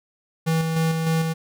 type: tone with tremolo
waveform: square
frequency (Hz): 162.1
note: E3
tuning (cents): -29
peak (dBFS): -19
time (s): 0.46-1.34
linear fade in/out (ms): 20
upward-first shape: square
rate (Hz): 3.3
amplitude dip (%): 35
effects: none